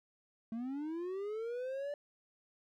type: linear sweep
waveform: triangle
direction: up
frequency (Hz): 220 to 586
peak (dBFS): -35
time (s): 0.52-1.94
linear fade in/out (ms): 2
effects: none